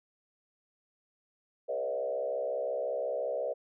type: tone with frequency modulation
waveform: sine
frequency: 558 Hz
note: C#5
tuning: 11 cents sharp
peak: -30 dBFS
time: 1.68-3.54 s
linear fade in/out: 20 ms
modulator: 65.6 Hz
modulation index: 1.5
effects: none